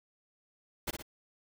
pink noise with echo, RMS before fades -34 dBFS, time 0.87-0.91 s, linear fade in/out 10 ms, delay 58 ms, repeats 2, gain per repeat -6 dB, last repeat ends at 1.026 s, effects none

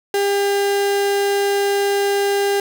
35% pulse tone, 400.9 Hz, G4, 39 cents sharp, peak -14 dBFS, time 0.14-2.6 s, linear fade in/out 2 ms, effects none

